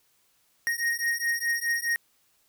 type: beating tone pair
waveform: square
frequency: 1864.7 / 1869.5 Hz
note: A#6 / A#6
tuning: 0 / +4 cents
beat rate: 4.8 Hz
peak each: -29 dBFS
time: 0.67-1.96 s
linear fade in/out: 0 ms
effects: white hiss -67 dBFS RMS until 2.48 s